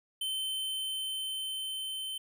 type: tone with level ramp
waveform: square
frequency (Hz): 3082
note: G7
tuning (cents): -30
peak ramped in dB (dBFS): -32 to -36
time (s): 0.21-2.18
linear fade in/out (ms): 5
effects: none